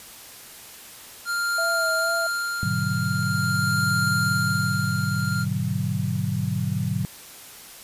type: tone with tremolo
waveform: square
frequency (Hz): 1396.9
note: F6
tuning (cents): 0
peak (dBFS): -22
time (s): 1.25-5.46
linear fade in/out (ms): 50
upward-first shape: sine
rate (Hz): 0.45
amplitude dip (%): 55
type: tone with vibrato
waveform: sine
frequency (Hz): 659.3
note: E5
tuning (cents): 0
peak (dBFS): -26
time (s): 1.58-2.27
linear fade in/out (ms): 5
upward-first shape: sine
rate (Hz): 2.2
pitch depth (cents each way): 33
type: chord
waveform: sine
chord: G# half-diminished seventh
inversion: none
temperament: just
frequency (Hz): 103.83 / 124.59 / 149.51 / 186.89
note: G#2 / B2 / D3 / F#3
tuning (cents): 0 / +16 / +31 / +18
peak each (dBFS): -28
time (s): 2.63-7.05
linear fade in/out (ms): 0
effects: white hiss -43 dBFS RMS until 7.83 s + resampled to 32000 Hz